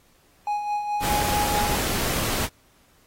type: tone with tremolo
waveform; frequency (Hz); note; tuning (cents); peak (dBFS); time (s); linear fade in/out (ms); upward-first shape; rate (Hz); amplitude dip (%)
triangle; 830.6; G#5; 0; -20; 0.47-1.75; 2; sine; 4.7; 50
type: noise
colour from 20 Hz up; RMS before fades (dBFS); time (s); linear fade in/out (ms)
pink; -26; 1-2.49; 50
effects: pink hiss -60 dBFS RMS until 3.06 s + AAC 48 kbps